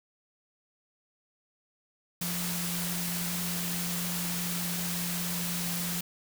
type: tone in noise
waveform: sine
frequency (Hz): 174.61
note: F3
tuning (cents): 0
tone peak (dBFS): -34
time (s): 2.21-6.01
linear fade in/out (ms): 5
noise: white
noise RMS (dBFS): -34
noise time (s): 2.21-6.01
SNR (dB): -3
effects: none